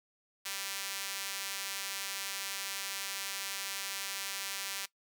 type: tone with high-pass filter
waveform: sawtooth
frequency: 196 Hz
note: G3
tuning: in tune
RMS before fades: -39 dBFS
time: 0.45-4.86 s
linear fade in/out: 10 ms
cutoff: 2400 Hz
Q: 0.58
effects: noise-tail reverb RT60 0.1 s tail -18 dB re dry